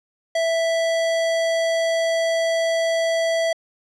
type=tone; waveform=square; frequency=659.3 Hz; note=E5; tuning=in tune; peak=-19 dBFS; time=0.35-3.53 s; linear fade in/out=5 ms; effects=low-pass 7000 Hz 12 dB/octave